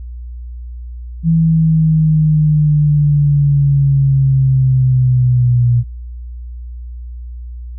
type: linear sweep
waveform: sine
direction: down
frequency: 164.81 to 119.5 Hz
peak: -8 dBFS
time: 1.23-5.84 s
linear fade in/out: 50 ms
effects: added 60 Hz sine -25 dBFS peak until 7.78 s